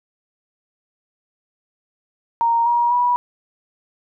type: tone with pitch steps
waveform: sine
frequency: 930 / 951.7 / 974 Hz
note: A#5 / A#5 / B5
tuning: -4 / +36 / -24 cents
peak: -14 dBFS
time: 2.41-3.16 s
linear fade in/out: 0 ms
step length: 250 ms
effects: none